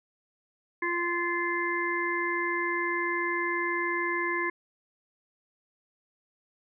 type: harmonic tone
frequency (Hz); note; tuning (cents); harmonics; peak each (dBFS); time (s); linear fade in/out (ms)
346.6; F4; -13; 1 / 3 / 5 / 6; -32 / -32 / -32 / -32; 0.82-4.5; 5
effects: none